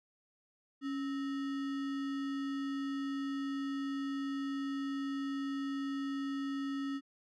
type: tone with sample-and-hold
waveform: sine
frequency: 276.3 Hz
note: C#4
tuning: 6 cents flat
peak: -34 dBFS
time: 0.81-7.01 s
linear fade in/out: 50 ms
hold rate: 1575 Hz
effects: low-pass 4000 Hz 12 dB/octave